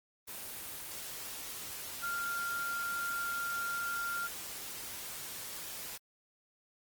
sine tone in noise, 1391 Hz, F6, 7 cents flat, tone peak -34 dBFS, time 2.02-4.28 s, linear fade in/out 20 ms, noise white, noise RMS -43 dBFS, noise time 0.27-5.98 s, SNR +6 dB, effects Opus 24 kbps

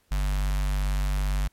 square tone with notch filter, 48.86 Hz, G1, 5 cents flat, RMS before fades -25 dBFS, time 0.11-1.48 s, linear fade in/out 10 ms, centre 370 Hz, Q 0.51, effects pink hiss -67 dBFS RMS until 1.52 s + MP3 64 kbps

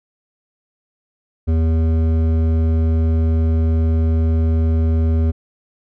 triangle tone with hard clipping, 80.8 Hz, E2, 34 cents flat, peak -15 dBFS, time 1.47-5.32 s, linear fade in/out 20 ms, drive 15 dB, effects none

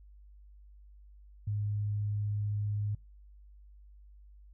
sine tone, 103.83 Hz, G#2, in tune, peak -30 dBFS, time 1.47-2.95 s, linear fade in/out 5 ms, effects noise-tail reverb RT60 0.2 s tail -23 dB re dry + added 50 Hz sine -52 dBFS peak until 4.53 s

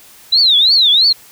sine tone with vibrato, 3900 Hz, B7, 23 cents flat, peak -7 dBFS, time 0.32-1.13 s, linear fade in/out 10 ms, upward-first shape triangle, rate 3 Hz, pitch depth 280 cents each way, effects white hiss -42 dBFS RMS until 1.31 s

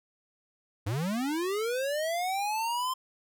square linear sweep, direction up, 92 to 1046.5 Hz, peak -29 dBFS, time 0.86-2.94 s, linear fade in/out 10 ms, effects none

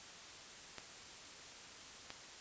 clicks, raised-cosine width 0.2 ms, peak -27 dBFS, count 2, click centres 0.783 / 2.104 s, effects white hiss -53 dBFS RMS until 2.4 s + resampled to 16000 Hz

